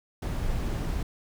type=noise; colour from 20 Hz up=brown; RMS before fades=-29 dBFS; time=0.22-1.03 s; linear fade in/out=5 ms; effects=none